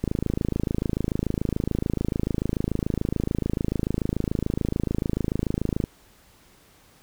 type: click train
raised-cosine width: 3 ms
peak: -11 dBFS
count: 157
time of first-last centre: 0.04-5.839 s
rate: 26.9 Hz
effects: pink hiss -56 dBFS RMS until 7.02 s